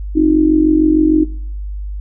sine tone with amplitude modulation, 311.1 Hz, D#4, in tune, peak -5 dBFS, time 0.15-1.25 s, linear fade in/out 20 ms, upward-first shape sine, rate 46.6 Hz, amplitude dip 80%, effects noise-tail reverb RT60 0.8 s tail -25 dB re dry + added 50 Hz sine -21 dBFS peak until 2 s

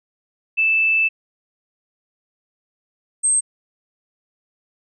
sine tone pair in turn, 2637 / 8354 Hz, E7 / C9, 0 / -4 cents, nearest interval octave + minor sixth, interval 1996 cents, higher second, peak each -14 dBFS, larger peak neither, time 0.57-1.09 / 3.23-3.41 s, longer first, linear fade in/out 20 ms, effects none

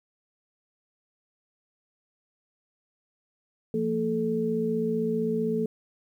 sine tone cluster, 172.4 / 227.9 / 435 Hz, F3 / A#3 / A4, -22 / -39 / -20 cents, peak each -32 / -28 / -27 dBFS, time 3.74-5.66 s, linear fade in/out 2 ms, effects 10-bit

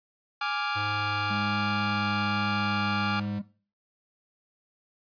sawtooth chord, D diminished, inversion second, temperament equal, 830.6 / 1174.7 / 1396.9 Hz, Ab5 / D6 / F6, 0 / 0 / 0 cents, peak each -28 dBFS, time 0.41-3.2 s, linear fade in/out 5 ms
square tone with vibrato, 103.83 Hz, G#2, in tune, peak -35 dBFS, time 0.75-3.4 s, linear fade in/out 20 ms, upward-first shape triangle, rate 1.3 Hz, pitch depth 14 cents each way
triangle tone with pitch glide, 205.5 to 202.6 Hz, G#3 to G#3, -18 to -43 cents, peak -29 dBFS, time 1.3-3.42 s, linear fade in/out 10 ms, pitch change -25 cents, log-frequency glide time 1.97-3.18 s
violet noise bursts, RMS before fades -40 dBFS, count 4, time 1.33-2.109 s, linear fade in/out 0 ms, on 170 ms, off 33 ms
effects noise-tail reverb RT60 0.4 s tail -18 dB re dry + resampled to 11025 Hz

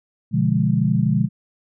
sine chord, B diminished seventh, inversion none, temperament equal, 123.47 / 146.83 / 174.61 / 207.7 Hz, B2 / D3 / F3 / Ab3, 0 / 0 / 0 / 0 cents, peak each -21 dBFS, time 0.31-1.29 s, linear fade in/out 50 ms, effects none

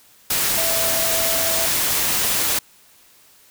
sine tone in noise, 659.3 Hz, E5, in tune, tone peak -26 dBFS, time 0.57-1.66 s, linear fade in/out 5 ms, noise white, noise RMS -20 dBFS, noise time 0.3-2.59 s, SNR -9 dB, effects white hiss -52 dBFS RMS until 3.5 s

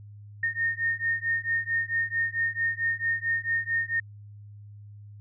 sine beating tone pair, 1834 / 1838.5 Hz, A#6 / A#6, -29 / -24 cents, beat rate 4.5 Hz, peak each -28 dBFS, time 0.43-4 s, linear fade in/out 5 ms, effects added 103 Hz sine -43 dBFS peak until 5.2 s

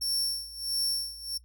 sawtooth tone with tremolo, 5450 Hz, F8, 43 cents flat, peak -23 dBFS, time 0.01-1.38 s, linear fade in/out 10 ms, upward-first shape sine, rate 1.5 Hz, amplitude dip 85%, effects noise-tail reverb RT60 0.1 s tail -18 dB re dry + added 60 Hz sine -53 dBFS peak until 1.44 s

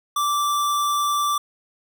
square tone, 1169 Hz, D6, 8 cents flat, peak -20 dBFS, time 0.16-1.38 s, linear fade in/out 5 ms, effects none

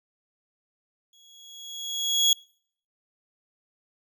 30% pulse tone with exponential growth, 3334 Hz, G#7, 6 cents sharp, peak -14 dBFS, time 1.13-2.33 s, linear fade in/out 2 ms, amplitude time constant 260 ms, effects noise-tail reverb RT60 0.6 s tail -26 dB re dry

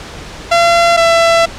sawtooth tone pair in turn, 682 / 669.1 Hz, F5 / E5, -41 / +26 cents, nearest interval unison, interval 33 cents, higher first, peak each -3 dBFS, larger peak neither, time 0.51-0.97 / 0.97-1.46 s, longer second, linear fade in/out 10 ms, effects pink hiss -29 dBFS RMS until 1.58 s + low-pass 6000 Hz 12 dB/octave

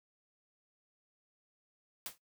white noise with exponential decay, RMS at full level -37 dBFS, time 2.06-2.18 s, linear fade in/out 1 ms, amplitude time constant 25 ms, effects noise-tail reverb RT60 0.1 s tail -17 dB re dry

